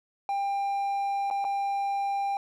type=tone with dropouts; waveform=triangle; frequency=796 Hz; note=G5; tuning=26 cents sharp; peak=-24 dBFS; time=0.29-2.37 s; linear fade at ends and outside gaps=1 ms; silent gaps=1.302-1.31 / 1.443-1.449 s; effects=none